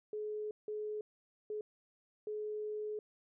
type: tone bursts at uneven times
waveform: sine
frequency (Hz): 424.5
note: G#4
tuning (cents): +38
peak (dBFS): -37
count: 4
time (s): 0.13-0.51 / 0.68-1.01 / 1.5-1.61 / 2.27-2.99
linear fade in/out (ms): 2
effects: none